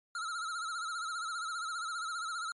square tone with vibrato, 1348 Hz, E6, 38 cents sharp, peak -36 dBFS, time 0.15-2.52 s, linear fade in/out 2 ms, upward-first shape sine, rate 15 Hz, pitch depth 97 cents each way, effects MP3 48 kbps

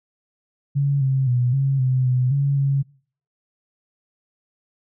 sine tone with pitch steps, 140.7 / 133.5 / 123.4 / 136.4 / 128.9 / 126.5 / 140.1 / 138.3 Hz, C#3 / C3 / B2 / C#3 / C3 / B2 / C#3 / C#3, +26 / +35 / -1 / -28 / -26 / +42 / +19 / -4 cents, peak -16 dBFS, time 0.75-2.83 s, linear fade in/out 20 ms, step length 260 ms, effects noise-tail reverb RT60 0.5 s tail -24 dB re dry

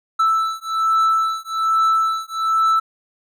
triangle beating tone pair, 1318.5 / 1319.7 Hz, E6 / E6, 0 / +2 cents, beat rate 1.2 Hz, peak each -17 / -17 dBFS, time 0.19-2.8 s, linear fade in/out 10 ms, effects none

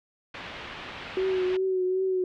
white low-pass noise, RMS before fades -40 dBFS, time 0.34-1.57 s, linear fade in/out 5 ms, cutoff 3100 Hz, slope 24 dB/octave
sine tone with vibrato, 373.3 Hz, F#4, 15 cents sharp, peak -23 dBFS, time 1.17-2.24 s, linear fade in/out 2 ms, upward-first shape triangle, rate 2.6 Hz, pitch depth 38 cents each way
effects none

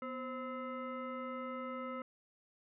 sine tone with frequency modulation, 525 Hz, C5, 6 cents sharp, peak -39 dBFS, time 0.02-2.02 s, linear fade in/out 2 ms, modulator 772 Hz, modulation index 1.4, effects none

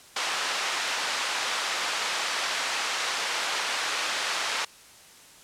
pink band-pass noise, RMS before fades -29 dBFS, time 0.16-4.65 s, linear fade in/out 5 ms, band 960 to 6200 Hz, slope 12 dB/octave, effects white hiss -51 dBFS RMS until 5.43 s + low-pass 10000 Hz 12 dB/octave

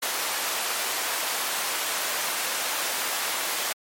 pink high-pass noise, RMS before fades -28 dBFS, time 0.02-3.73 s, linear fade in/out 10 ms, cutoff 720 Hz, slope 12 dB/octave, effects MP3 64 kbps

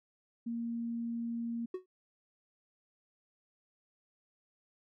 sine tone, 233.1 Hz, A#3, in tune, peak -34 dBFS, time 0.46-1.66 s, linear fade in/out 10 ms
triangle tone with exponential decay, 370 Hz, F#4, in tune, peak -30 dBFS, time 1.74-1.86 s, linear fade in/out 5 ms, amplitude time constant 24 ms
effects none

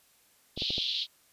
pink band-pass noise, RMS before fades -32 dBFS, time 0.56-1.07 s, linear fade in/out 50 ms, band 3200 to 4300 Hz, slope 48 dB/octave
clicks, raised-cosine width 2 ms, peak -24 dBFS, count 4, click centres 0.576 / 0.621 / 0.705 / 0.781 s
effects white hiss -64 dBFS RMS until 1.32 s + resampled to 32000 Hz

